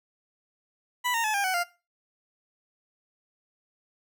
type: tone with pitch steps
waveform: 20% pulse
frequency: 987.8 / 921.6 / 859.9 / 802.3 / 748.6 / 698.5 Hz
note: B5 / A#5 / A5 / G5 / F#5 / F5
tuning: 0 / -20 / -40 / +40 / +20 / 0 cents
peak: -20 dBFS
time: 1.04-1.64 s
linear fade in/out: 20 ms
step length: 100 ms
effects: noise-tail reverb RT60 0.3 s tail -19 dB re dry